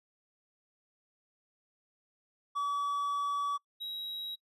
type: tone pair in turn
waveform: triangle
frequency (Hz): 1143 / 3845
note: D6 / B7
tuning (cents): -47 / -47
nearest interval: octave + major sixth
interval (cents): 2100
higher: second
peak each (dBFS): -28 / -35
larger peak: first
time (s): 2.55-3.58 / 3.8-4.36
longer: first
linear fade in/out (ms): 20
effects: noise-tail reverb RT60 0.1 s tail -26 dB re dry + resampled to 32000 Hz